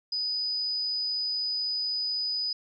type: tone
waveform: sine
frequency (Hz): 4978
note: D#8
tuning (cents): 0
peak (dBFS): -27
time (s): 0.12-2.53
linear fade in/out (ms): 5
effects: none